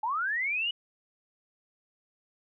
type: linear sweep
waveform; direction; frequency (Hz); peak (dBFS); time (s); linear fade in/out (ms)
sine; up; 830.6 to 2960; -27; 0.03-0.71; 5
effects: none